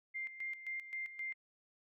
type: tone with tremolo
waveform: sine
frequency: 2101 Hz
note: C7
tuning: 7 cents sharp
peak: -38 dBFS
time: 0.14-1.34 s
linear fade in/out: 20 ms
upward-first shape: square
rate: 3.8 Hz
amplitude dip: 70%
effects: none